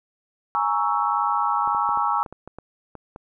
sine chord, A# half-diminished seventh, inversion third, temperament equal with one note detuned, 830.6 / 932.3 / 1116.4 / 1318.5 Hz, G#5 / A#5 / C#6 / E6, 0 / 0 / +12 / 0 cents, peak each -25 dBFS, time 0.55-2.23 s, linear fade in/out 0 ms
clicks, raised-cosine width 1 ms, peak -24 dBFS, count 10, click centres 1.676 / 1.748 / 1.891 / 1.974 / 2.262 / 2.326 / 2.476 / 2.586 / 2.953 / 3.161 s
effects none

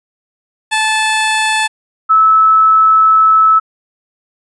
15% pulse / sine tone pair in turn, 872 / 1303.5 Hz, A5 / E6, -16 / -20 cents, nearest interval perfect fifth, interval 696 cents, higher second, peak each -5 dBFS, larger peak neither, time 0.71-1.68 / 2.09-3.6 s, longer second, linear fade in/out 20 ms, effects resampled to 24000 Hz

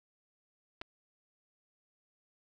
clicks, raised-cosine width 0.3 ms, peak -26 dBFS, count 2, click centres 0.814 / 0.817 s, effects none

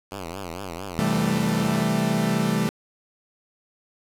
5% pulse tone with vibrato, 90.5 Hz, F#2, 38 cents flat, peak -21 dBFS, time 0.11-1.83 s, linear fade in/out 10 ms, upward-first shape triangle, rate 4.4 Hz, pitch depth 220 cents each way
40% pulse chord, A minor seventh, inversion first, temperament equal, 130.81 / 164.81 / 196 / 220 Hz, C3 / E3 / G3 / A3, 0 / 0 / 0 / 0 cents, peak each -29 / -25 / -25 / -24 dBFS, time 0.99-2.69 s, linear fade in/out 0 ms
effects resampled to 32000 Hz + 8-bit

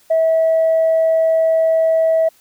sine tone, 648 Hz, E5, 30 cents flat, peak -10 dBFS, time 0.1-2.29 s, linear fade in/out 10 ms, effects tanh soft clip ceiling -8 dBFS + white hiss -53 dBFS RMS until 2.4 s

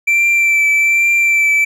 triangle tone with vibrato, 2340 Hz, D7, 7 cents flat, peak -8 dBFS, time 0.07-1.65 s, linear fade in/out 10 ms, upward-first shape triangle, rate 1.2 Hz, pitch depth 22 cents each way, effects none

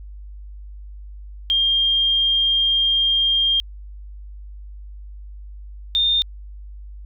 sine tone pair in turn, 3208 / 3632 Hz, G7 / A#7, +39 / -46 cents, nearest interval major second, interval 215 cents, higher second, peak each -15 dBFS, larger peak neither, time 1.5-3.6 / 5.95-6.22 s, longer first, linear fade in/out 0 ms, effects added 50 Hz sine -34 dBFS peak until 7.05 s

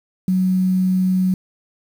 sine tone with quantisation, 185.6 Hz, F#3, 6 cents sharp, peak -14 dBFS, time 0.28-1.34 s, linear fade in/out 2 ms, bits 7, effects none

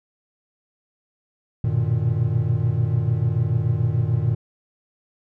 triangle tone cluster, 94.9 / 115.7 / 122.5 / 151.6 Hz, F#2 / A#2 / B2 / D#3, +44 / -13 / -14 / -45 cents, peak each -24 / -19 / -24 / -23 dBFS, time 1.64-4.35 s, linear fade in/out 5 ms, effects none

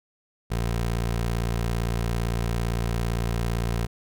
20% pulse tone, 57.7 Hz, A#1, 17 cents flat, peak -19 dBFS, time 0.5-3.87 s, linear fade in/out 20 ms, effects none

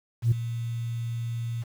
sine tone with ADSR envelope, 116.9 Hz, A#2, 5 cents sharp, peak -14 dBFS, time 0.22-1.64 s, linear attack 95 ms, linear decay 10 ms, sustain -14 dB, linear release 21 ms, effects tanh soft clip ceiling -14 dBFS + 8-bit

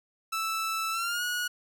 sawtooth tone with pitch glide, 1318.5 to 1454.5 Hz, E6 to F#6, 0 to -30 cents, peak -25 dBFS, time 0.32-1.48 s, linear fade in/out 10 ms, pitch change +170 cents, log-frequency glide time 0.91-1.23 s, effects none

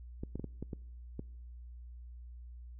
clicks, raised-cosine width 3 ms, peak -26 dBFS, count 7, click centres 0.235 / 0.356 / 0.396 / 0.443 / 0.626 / 0.732 / 1.194 s, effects noise-tail reverb RT60 1.0 s tail -25 dB re dry + added 60 Hz sine -46 dBFS peak until 2.79 s

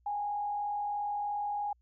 sine tone with frequency modulation, 823 Hz, G#5, 16 cents flat, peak -31 dBFS, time 0.06-1.73 s, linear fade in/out 5 ms, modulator 43 Hz, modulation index 0.37, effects added 60 Hz sine -65 dBFS peak until 1.81 s

